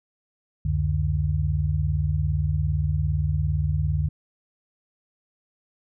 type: tone cluster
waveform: sine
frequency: 71.2 / 91.2 / 148.7 Hz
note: C#2 / F#2 / D3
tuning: +47 / -24 / +22 cents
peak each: -25 dBFS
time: 0.65-4.09 s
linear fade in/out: 5 ms
effects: none